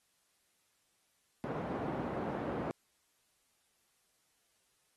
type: band-pass noise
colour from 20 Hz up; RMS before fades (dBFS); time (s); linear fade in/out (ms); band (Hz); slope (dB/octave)
pink; -38; 1.44-2.71; 0; 180 to 830; 12
effects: white hiss -75 dBFS RMS until 4.96 s + AAC 32 kbps